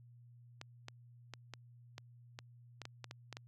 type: clicks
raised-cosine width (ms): 0.2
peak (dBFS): -28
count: 12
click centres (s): 0.614 / 0.884 / 1.337 / 1.537 / 1.981 / 2.389 / 2.817 / 2.854 / 3.043 / 3.111 / 3.327 / 3.369
effects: added 120 Hz sine -57 dBFS peak until 3.47 s